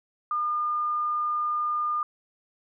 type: tone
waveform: sine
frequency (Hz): 1211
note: D#6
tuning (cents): -47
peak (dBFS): -24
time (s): 0.31-2.03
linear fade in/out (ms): 2
effects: none